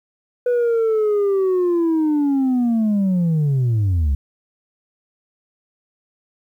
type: linear sweep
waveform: sine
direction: down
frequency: 493.9 to 65.41 Hz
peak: -12 dBFS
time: 0.46-4.15 s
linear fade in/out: 5 ms
effects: tanh soft clip ceiling -14 dBFS + 9-bit